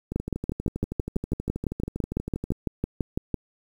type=two click trains; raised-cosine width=3 ms; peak=-17 / -12 dBFS; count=31 / 20; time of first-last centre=0.12-2.52 / 0.16-3.343 s; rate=12.5 / 5.97 Hz; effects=8-bit